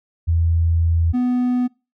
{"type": "tone pair in turn", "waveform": ["sine", "triangle"], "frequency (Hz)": [83.2, 248.2], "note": ["E2", "B3"], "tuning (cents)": [17, 9], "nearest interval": "octave + perfect fifth", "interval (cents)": 1892, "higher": "second", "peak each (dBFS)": -14, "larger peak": "neither", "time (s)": [[0.27, 1.13], [1.13, 1.68]], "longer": "first", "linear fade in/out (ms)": 20, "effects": ["noise-tail reverb RT60 0.3 s tail -24 dB re dry"]}